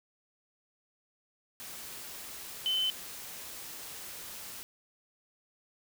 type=tone in noise; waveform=sine; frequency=3051 Hz; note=G7; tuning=48 cents flat; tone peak=-27 dBFS; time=2.66-2.9 s; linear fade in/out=0 ms; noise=white; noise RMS=-44 dBFS; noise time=1.6-4.63 s; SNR=+14 dB; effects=none